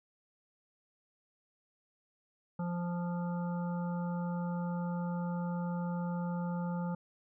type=harmonic tone; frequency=174.61 Hz; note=F3; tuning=in tune; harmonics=1 / 3 / 5 / 7 / 8; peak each=-33 / -44 / -44 / -50 / -53 dBFS; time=2.59-6.95 s; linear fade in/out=5 ms; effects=none